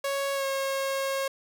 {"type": "tone with pitch glide", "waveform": "sawtooth", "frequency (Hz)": [554, 542.9], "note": ["C#5", "C#5"], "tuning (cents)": [-1, -36], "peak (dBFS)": -23, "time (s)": [0.04, 1.28], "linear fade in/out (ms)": 5, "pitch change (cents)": -35, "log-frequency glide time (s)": [0.34, 0.45], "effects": []}